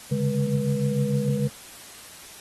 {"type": "tone cluster", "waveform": "sine", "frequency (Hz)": [136, 142.7, 205.8, 484.7], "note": ["C#3", "D3", "G#3", "B4"], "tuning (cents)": [-33, -49, -16, -32], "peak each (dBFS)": [-28, -25, -26, -29], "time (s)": [0.11, 1.48], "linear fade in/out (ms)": 10, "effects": ["white hiss -44 dBFS RMS until 2.4 s", "AAC 32 kbps"]}